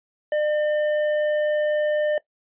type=tone with tanh clipping; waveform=sine; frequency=602 Hz; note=D5; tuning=43 cents sharp; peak=-21 dBFS; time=0.32-2.18 s; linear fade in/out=2 ms; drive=9 dB; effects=noise-tail reverb RT60 0.1 s tail -19 dB re dry + resampled to 8000 Hz